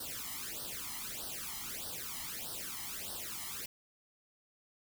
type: noise with flanger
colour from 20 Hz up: white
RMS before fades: -42 dBFS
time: 0-3.66 s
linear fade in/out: 5 ms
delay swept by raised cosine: 0.21 to 1 ms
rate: 1.6 Hz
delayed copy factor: +0.95
effects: none